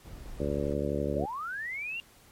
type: noise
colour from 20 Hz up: brown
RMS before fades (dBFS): -43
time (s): 0.04-0.75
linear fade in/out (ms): 20
type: harmonic tone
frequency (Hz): 71.9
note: D2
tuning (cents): -36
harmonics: 1 / 2 / 3 / 4 / 5 / 6 / 7 / 8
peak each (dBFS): -36 / -36 / -36 / -36 / -36 / -36 / -36 / -36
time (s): 0.39-1.26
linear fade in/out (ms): 20
type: linear sweep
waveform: sine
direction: up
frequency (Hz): 482 to 2820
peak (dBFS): -33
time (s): 1.14-2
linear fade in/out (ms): 0
effects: pink hiss -58 dBFS RMS until 2.31 s + MP3 64 kbps